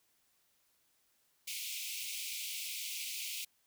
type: high-pass noise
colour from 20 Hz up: pink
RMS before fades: -41 dBFS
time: 1.47-3.45 s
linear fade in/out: 10 ms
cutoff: 2200 Hz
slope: 96 dB/octave
effects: white hiss -74 dBFS RMS until 3.66 s